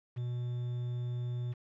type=tone with quantisation; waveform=triangle; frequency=122.1 Hz; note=B2; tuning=19 cents flat; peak=-31 dBFS; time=0.16-1.54 s; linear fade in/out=20 ms; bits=9; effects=low-pass 3000 Hz 12 dB/octave

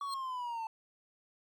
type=tone with exponential growth; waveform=35% pulse; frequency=4186 Hz; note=C8; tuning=in tune; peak=-35 dBFS; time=0-0.14 s; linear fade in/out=2 ms; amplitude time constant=29 ms
type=linear sweep; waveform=triangle; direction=down; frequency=1139 to 880 Hz; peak=-34 dBFS; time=0.01-0.67 s; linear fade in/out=2 ms
effects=none

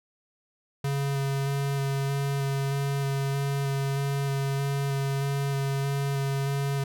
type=tone with vibrato; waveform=square; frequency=138.59 Hz; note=C#3; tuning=in tune; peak=-26 dBFS; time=0.84-6.84 s; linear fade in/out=5 ms; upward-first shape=square; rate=1.6 Hz; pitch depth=11 cents each way; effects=none

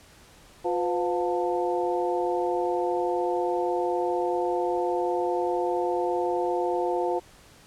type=harmonic tone with a mistuned harmonic; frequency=177.5 Hz; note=F3; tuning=28 cents sharp; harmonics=2 / 3 / 4 / 5; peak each=-27 / -29 / -30 / -31 dBFS; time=0.64-7.2 s; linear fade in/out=20 ms; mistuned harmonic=3; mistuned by=-93 cents; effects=pink hiss -53 dBFS RMS until 7.66 s + low-pass 11000 Hz 12 dB/octave

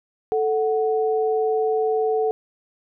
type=tone pair together; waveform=sine; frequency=439.2 / 740 Hz; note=A4 / F#5; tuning=-3 / 0 cents; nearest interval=major sixth; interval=903 cents; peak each=-19 / -25 dBFS; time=0.32-2.31 s; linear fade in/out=0 ms; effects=none

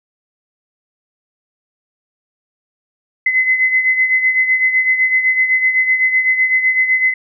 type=beating tone pair; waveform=sine; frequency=2037 / 2044.9 Hz; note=C7 / C7; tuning=-47 / -40 cents; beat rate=7.9 Hz; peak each=-12 / -19 dBFS; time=3.26-7.14 s; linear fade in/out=5 ms; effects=none

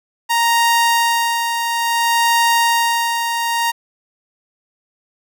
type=tone with tremolo; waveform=sawtooth; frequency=932.3 Hz; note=A#5; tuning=in tune; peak=-8 dBFS; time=0.29-3.72 s; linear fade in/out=20 ms; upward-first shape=sine; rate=0.58 Hz; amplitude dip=50%; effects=none

